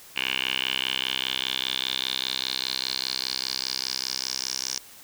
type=tone with band-pass filter sweep; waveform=10% pulse; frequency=65 Hz; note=C2; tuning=11 cents flat; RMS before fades=-29 dBFS; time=0.16-4.79 s; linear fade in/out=5 ms; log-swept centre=2700 to 5700 Hz; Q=5.8; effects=white hiss -48 dBFS RMS until 5.03 s